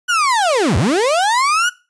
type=linear two-way sweep; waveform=35% pulse; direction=down then up; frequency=1494 to 73.42 to 1494 Hz; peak=-11 dBFS; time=0.08-1.7 s; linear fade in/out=20 ms; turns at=0.77 s; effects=noise-tail reverb RT60 0.3 s tail -20 dB re dry + resampled to 22050 Hz